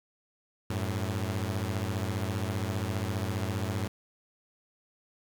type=beating tone pair; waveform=sawtooth; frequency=94.2 / 109.2 Hz; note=F#2 / A2; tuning=+32 / -13 cents; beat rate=15 Hz; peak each=-28 / -29 dBFS; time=0.7-3.88 s; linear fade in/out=5 ms; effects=9-bit